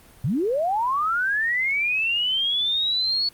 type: linear sweep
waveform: sine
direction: up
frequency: 103.83 to 4435 Hz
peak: -20 dBFS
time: 0.24-3.29 s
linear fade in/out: 5 ms
effects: pink hiss -51 dBFS RMS until 3.33 s + Opus 32 kbps